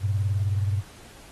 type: beating tone pair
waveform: sine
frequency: 98 / 117 Hz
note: G2 / A#2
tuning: 0 / +7 cents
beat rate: 19 Hz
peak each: -22 / -30 dBFS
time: 0-0.83 s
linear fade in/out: 50 ms
effects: pink hiss -49 dBFS RMS until 1.31 s + AAC 32 kbps